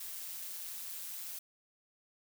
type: noise with amplitude modulation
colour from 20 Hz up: blue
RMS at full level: -41 dBFS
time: 0-1.39 s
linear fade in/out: 5 ms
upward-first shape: sine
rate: 176 Hz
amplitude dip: 50%
effects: none